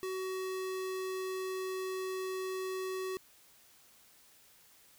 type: tone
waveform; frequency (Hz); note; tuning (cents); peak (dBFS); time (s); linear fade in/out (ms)
square; 375.8; F#4; +27; -36; 0.03-3.17; 0
effects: white hiss -62 dBFS RMS until 4.98 s